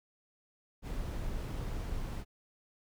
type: noise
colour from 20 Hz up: brown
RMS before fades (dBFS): -37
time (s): 0.82-2.25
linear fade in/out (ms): 50
effects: none